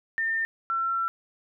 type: tone pair in turn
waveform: sine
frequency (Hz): 1807 / 1350.8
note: A6 / E6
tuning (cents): +46 / +42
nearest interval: perfect fourth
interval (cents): 504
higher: first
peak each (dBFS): -24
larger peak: neither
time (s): 0.18-0.45 / 0.7-1.08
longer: second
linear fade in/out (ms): 0
effects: none